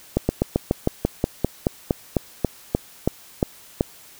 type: slowing click train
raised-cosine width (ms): 2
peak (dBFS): -4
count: 17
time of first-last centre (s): 0.17-3.809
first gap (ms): 120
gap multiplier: 1.08
effects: white hiss -47 dBFS RMS until 4.19 s